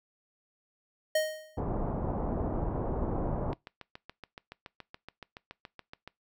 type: tone with exponential decay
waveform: square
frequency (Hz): 622.3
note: D#5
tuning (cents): 0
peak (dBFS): -23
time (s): 1.15-1.6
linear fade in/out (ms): 5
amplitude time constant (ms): 96
type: low-pass noise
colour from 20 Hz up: pink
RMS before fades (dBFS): -32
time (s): 1.57-3.54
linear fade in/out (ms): 10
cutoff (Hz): 890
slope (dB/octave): 24
type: click train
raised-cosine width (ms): 0.3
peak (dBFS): -27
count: 19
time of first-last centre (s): 3.53-6.076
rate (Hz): 7.07
effects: noise-tail reverb RT60 0.2 s tail -23 dB re dry